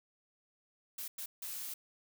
blue noise bursts at uneven times, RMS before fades -42 dBFS, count 3, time 0.98-1.08 / 1.18-1.26 / 1.42-1.74 s, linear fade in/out 5 ms, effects none

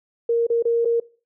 sine tone with dropouts, 466.2 Hz, A#4, in tune, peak -16 dBFS, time 0.29-1 s, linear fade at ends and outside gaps 5 ms, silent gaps 0.468-0.5 / 0.625-0.652 / 0.849-0.854 s, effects noise-tail reverb RT60 0.4 s tail -22 dB re dry

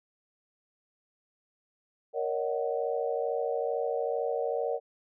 sine chord, D# minor seventh, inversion second, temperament just, 466.7 / 560 / 622.3 / 746.7 Hz, A#4 / C#5 / D#5 / F#5, +2 / +18 / 0 / +16 cents, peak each -31 / -33 / -35 / -36 dBFS, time 2.13-4.8 s, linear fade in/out 50 ms, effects none

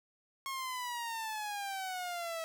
sawtooth exponential sweep, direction down, 1090 to 647 Hz, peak -33 dBFS, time 0.46-2.44 s, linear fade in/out 0 ms, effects none

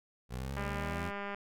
20% pulse linear sweep, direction up, 60.4 to 89 Hz, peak -32 dBFS, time 0.29-1.12 s, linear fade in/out 50 ms
click train, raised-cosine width 0.5 ms, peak -25 dBFS, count 157, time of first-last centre 0.57-1.346 s, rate 201 Hz
effects none

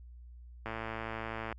click train, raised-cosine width 0.5 ms, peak -23 dBFS, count 98, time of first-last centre 0.66-1.526 s, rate 112 Hz, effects added 60 Hz sine -48 dBFS peak until 1.58 s

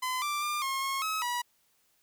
sawtooth tone with pitch steps, 1019 / 1177 / 1197 / 1076 / 1085 / 1282 / 970 Hz, C6 / D6 / D6 / C6 / C#6 / E6 / B5, -46 / +3 / +33 / +48 / -37 / -49 / -31 cents, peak -26 dBFS, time 0.02-1.42 s, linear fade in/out 10 ms, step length 200 ms, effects white hiss -70 dBFS RMS until 2.02 s

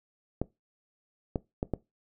clicks, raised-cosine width 2 ms, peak -15 dBFS, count 4, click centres 0.416 / 1.358 / 1.629 / 1.737 s, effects noise-tail reverb RT60 0.2 s tail -20 dB re dry

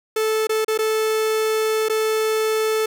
45% pulse tone with dropouts, 437.3 Hz, A4, 11 cents flat, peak -18 dBFS, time 0.16-2.86 s, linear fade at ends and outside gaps 5 ms, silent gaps 0.471-0.493 / 0.647-0.68 / 0.777-0.788 / 1.886-1.896 s, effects none

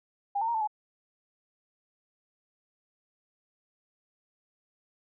sine tone with pitch steps, 806 / 902 / 937 / 882 / 848 Hz, G5 / A5 / A#5 / A5 / G#5, +48 / +43 / +9 / +4 / +36 cents, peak -26 dBFS, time 0.35-0.675 s, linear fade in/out 10 ms, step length 65 ms, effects none

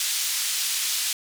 pink band-pass noise, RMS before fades -26 dBFS, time 0-1.13 s, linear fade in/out 2 ms, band 3600 to 12000 Hz, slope 12 dB/octave, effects none

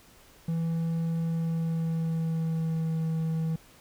triangle tone with pitch glide, 165 to 161.23 Hz, E3 to E3, +2 to -38 cents, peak -24 dBFS, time 0.48-3.56 s, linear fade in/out 5 ms, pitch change -40 cents, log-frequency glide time 1.21-2.99 s, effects pink hiss -56 dBFS RMS until 3.8 s

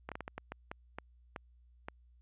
slowing click train, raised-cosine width 0.5 ms, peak -25 dBFS, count 11, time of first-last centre 0.09-1.885 s, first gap 27 ms, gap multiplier 1.39, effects added 60 Hz sine -60 dBFS peak until 2.21 s + resampled to 8000 Hz

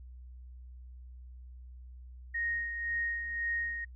sine tone with tremolo, 1864.7 Hz, A#6, in tune, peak -30 dBFS, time 2.34-3.85 s, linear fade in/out 10 ms, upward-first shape sine, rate 1.9 Hz, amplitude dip 50%, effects noise-tail reverb RT60 0.1 s tail -25 dB re dry + added 62 Hz sine -46 dBFS peak until 3.95 s

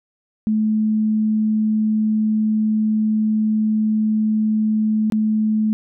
sine tone with dropouts, 216.1 Hz, A3, 31 cents flat, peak -15 dBFS, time 0.47-5.73 s, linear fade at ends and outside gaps 0 ms, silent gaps 5.1-5.122 s, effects none

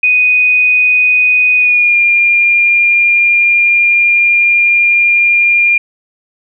sine tone with pitch glide, 2489 to 2404 Hz, D#7 to D7, 0 to +40 cents, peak -6 dBFS, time 0.03-5.78 s, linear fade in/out 5 ms, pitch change -60 cents, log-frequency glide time 1.56-1.98 s, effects none

